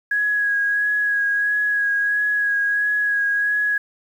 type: tone with vibrato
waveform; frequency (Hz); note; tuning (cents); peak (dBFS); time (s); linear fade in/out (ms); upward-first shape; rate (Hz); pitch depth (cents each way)
sine; 1661.2; G#6; 0; -17; 0.11-3.78; 5; sine; 1.5; 19
effects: 8-bit